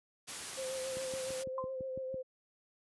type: noise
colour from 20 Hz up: white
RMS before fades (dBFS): -42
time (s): 0.27-1.44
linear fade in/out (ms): 20
type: tone with vibrato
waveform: sine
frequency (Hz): 523.3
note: C5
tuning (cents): 0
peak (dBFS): -37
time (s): 0.57-2.23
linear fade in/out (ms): 20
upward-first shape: sine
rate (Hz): 7.2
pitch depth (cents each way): 26
type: click train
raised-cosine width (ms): 3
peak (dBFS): -32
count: 8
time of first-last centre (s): 0.97-2.143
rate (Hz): 5.97
type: tone with exponential decay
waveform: sine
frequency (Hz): 1040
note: C6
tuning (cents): -11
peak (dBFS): -33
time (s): 1.58-1.76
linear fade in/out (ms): 2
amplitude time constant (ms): 37
effects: high-pass 80 Hz 12 dB/octave + resampled to 24000 Hz